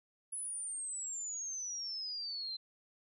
sine exponential sweep, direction down, 10370 to 4066 Hz, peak -38 dBFS, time 0.32-2.57 s, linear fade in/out 10 ms, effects none

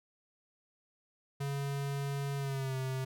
square tone with pitch glide, 140 to 131.38 Hz, C#3 to C3, +18 to +7 cents, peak -34 dBFS, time 1.4-3.05 s, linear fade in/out 10 ms, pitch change -111 cents, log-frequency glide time 2.37-2.76 s, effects none

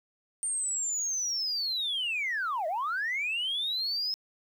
sine linear two-way sweep, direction down then up, 8870 to 600 to 5200 Hz, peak -27 dBFS, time 0.43-4.14 s, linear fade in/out 0 ms, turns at 2.67 s, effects tanh soft clip ceiling -25 dBFS + 10-bit

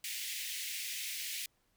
pink high-pass noise, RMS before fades -40 dBFS, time 0.04-1.46 s, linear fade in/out 2 ms, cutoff 2000 Hz, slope 48 dB/octave, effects pink hiss -75 dBFS RMS until 1.76 s

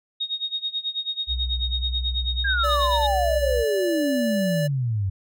sine tone with tremolo, 3732 Hz, A#7, 1 cent sharp, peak -22 dBFS, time 0.2-3.07 s, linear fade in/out 10 ms, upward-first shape sine, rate 9.2 Hz, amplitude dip 90%
sine tone with pitch glide, 63.1 to 62.09 Hz, B1 to B1, +38 to +10 cents, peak -24 dBFS, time 1.27-3.65 s, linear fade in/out 50 ms, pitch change -28 cents, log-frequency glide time 3.11-3.49 s
sine exponential sweep, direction down, 1652 to 92.5 Hz, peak -21 dBFS, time 2.44-5.1 s, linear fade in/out 10 ms
square tone, 581 Hz, D5, 19 cents flat, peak -25 dBFS, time 2.63-4.68 s, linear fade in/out 20 ms
effects none

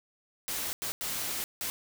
white noise bursts at uneven times, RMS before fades -34 dBFS, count 4, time 0.48-0.73 / 0.82-0.92 / 1.01-1.44 / 1.61-1.7 s, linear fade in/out 0 ms, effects none

